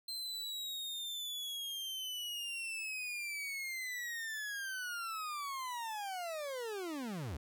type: linear sweep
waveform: 40% pulse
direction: down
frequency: 4139 to 61.74 Hz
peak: -38 dBFS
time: 0.08-7.37 s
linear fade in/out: 5 ms
effects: none